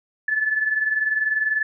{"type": "tone pair together", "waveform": "sine", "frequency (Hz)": [1731.9, 1752], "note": ["A6", "A6"], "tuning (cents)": [-28, -8], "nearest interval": "unison", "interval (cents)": 20, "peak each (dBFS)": [-20, -26], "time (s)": [0.28, 1.63], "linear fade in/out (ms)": 5, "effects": []}